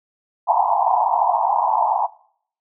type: band-pass noise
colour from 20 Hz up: white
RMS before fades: -18 dBFS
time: 0.47-2.07 s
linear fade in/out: 20 ms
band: 690 to 1000 Hz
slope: 96 dB/octave
effects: noise-tail reverb RT60 0.6 s tail -21 dB re dry